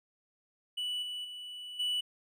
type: tone with level steps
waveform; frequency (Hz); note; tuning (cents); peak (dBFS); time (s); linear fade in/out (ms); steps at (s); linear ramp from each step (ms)
triangle; 2960; F#7; 0; -31 / -35 / -40 / -28; 0.77-2.01; 10; 1.02 / 1.24 / 1.79; 10
effects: none